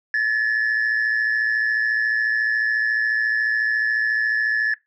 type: tone pair together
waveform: sine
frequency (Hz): 1724.9 / 1839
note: A6 / A#6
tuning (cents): -35 / -24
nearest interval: minor second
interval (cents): 111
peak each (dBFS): -16 / -24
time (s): 0.14-4.74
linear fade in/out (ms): 2
effects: noise-tail reverb RT60 0.2 s tail -21 dB re dry + tanh soft clip ceiling -15 dBFS